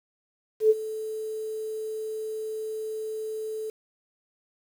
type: tone with ADSR envelope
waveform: sine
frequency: 435.3 Hz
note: A4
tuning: 19 cents flat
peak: -13 dBFS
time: 0.6-3.7 s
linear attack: 100 ms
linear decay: 35 ms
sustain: -17 dB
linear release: 4 ms
effects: 8-bit